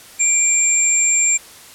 sine tone pair together, 2354 / 7366 Hz, D7 / A#8, +3 / -22 cents, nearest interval octave + minor sixth, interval 1975 cents, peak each -20 / -13 dBFS, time 0.19-1.38 s, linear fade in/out 20 ms, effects white hiss -41 dBFS RMS until 1.74 s + low-pass 12000 Hz 12 dB/octave

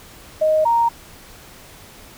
sine tone pair in turn, 623 / 931.6 Hz, D#5 / A#5, +2 / -1 cents, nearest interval perfect fifth, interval 697 cents, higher second, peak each -13 dBFS, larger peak neither, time 0.41-0.65 / 0.65-0.89 s, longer neither, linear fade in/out 10 ms, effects pink hiss -43 dBFS RMS until 2.17 s

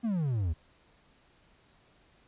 triangle exponential sweep, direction down, 242.8 to 74.6 Hz, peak -25 dBFS, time 0.03-0.54 s, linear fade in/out 20 ms, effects pink hiss -64 dBFS RMS until 2.27 s + resampled to 8000 Hz

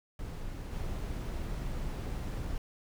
brown noise with level steps, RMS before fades -39 / -36 dBFS, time 0.19-2.58 s, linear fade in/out 2 ms, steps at 0.71 s, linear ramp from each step 20 ms, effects none

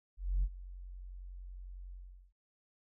sine tone with ADSR envelope, 45.45 Hz, F#1, 30 cents flat, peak -25 dBFS, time 0.17-2.33 s, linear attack 260 ms, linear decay 53 ms, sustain -19 dB, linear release 410 ms, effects tanh soft clip ceiling -25 dBFS

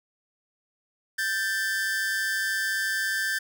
45% pulse tone pair together, 1568 / 1762.3 Hz, G6 / A6, 0 / +2 cents, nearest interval major second, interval 202 cents, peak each -28 dBFS, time 1.18-3.39 s, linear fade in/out 10 ms, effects none

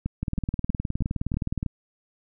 two click trains, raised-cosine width 5 ms, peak -14 / -14 dBFS, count 6 / 28, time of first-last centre 0.06-1.663 / 0.23-1.629 s, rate 3.12 / 19.3 Hz, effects none

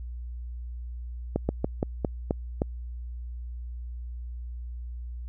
slowing click train, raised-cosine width 2 ms, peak -11 dBFS, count 7, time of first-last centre 1.36-2.619 s, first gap 130 ms, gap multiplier 1.19, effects added 60 Hz sine -34 dBFS peak until 5.28 s

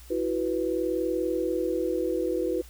sine chord, E suspended second, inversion none, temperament equal, 329.6 / 370 / 493.9 Hz, E4 / F#4 / B4, 0 / 0 / 0 cents, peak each -29 dBFS, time 0.1-2.62 s, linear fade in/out 10 ms, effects added 60 Hz sine -46 dBFS peak until 2.69 s + white hiss -53 dBFS RMS until 2.69 s

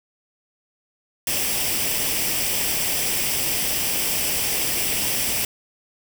white noise with comb filter, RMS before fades -23 dBFS, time 1.27-5.45 s, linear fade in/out 2 ms, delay 0.37 ms, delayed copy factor +0.55, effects none

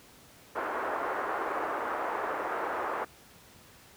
white band-pass noise, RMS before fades -33 dBFS, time 0.55-3.05 s, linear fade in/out 10 ms, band 340 to 1400 Hz, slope 24 dB/octave, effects pink hiss -55 dBFS RMS until 3.96 s + high-pass 60 Hz 12 dB/octave

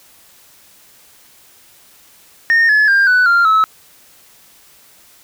sine tone with pitch steps, 1835 / 1712.1 / 1597.5 / 1490.5 / 1390.7 / 1297.5 Hz, A#6 / A6 / G6 / F#6 / F6 / E6, -28 / -48 / +32 / +12 / -8 / -28 cents, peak -6 dBFS, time 2.5-3.64 s, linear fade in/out 0 ms, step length 190 ms, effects tanh soft clip ceiling -7 dBFS + white hiss -47 dBFS RMS until 5.23 s

